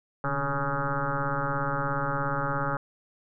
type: tone with frequency modulation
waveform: sine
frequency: 698.5 Hz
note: F5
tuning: in tune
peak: -25 dBFS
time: 0.24-2.77 s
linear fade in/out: 2 ms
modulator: 138 Hz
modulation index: 5.6
effects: none